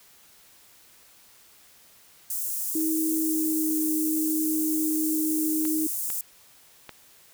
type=high-pass noise; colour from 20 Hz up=white; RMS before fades=-30 dBFS; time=2.3-6.21 s; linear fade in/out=2 ms; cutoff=7400 Hz; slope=24 dB/octave
type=tone with pitch glide; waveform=sine; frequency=317.5 to 312.6 Hz; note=D#4 to D#4; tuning=+35 to +8 cents; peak=-24 dBFS; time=2.75-5.87 s; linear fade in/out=5 ms; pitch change=-27 cents; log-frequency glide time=3.18-3.74 s
type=clicks; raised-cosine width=0.3 ms; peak=-22 dBFS; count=3; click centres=5.652 / 6.102 / 6.893 s
effects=white hiss -55 dBFS RMS until 7.33 s